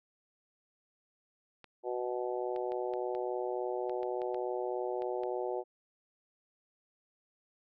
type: clicks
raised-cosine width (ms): 0.3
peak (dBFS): -34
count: 11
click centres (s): 1.643 / 2.562 / 2.72 / 2.937 / 3.15 / 3.896 / 4.031 / 4.218 / 4.345 / 5.021 / 5.235
type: harmonic tone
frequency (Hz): 123.47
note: B2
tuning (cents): 0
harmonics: 3 / 4 / 5 / 6 / 7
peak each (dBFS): -36 / -38 / -40 / -42 / -43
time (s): 1.83-5.64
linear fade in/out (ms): 50
effects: none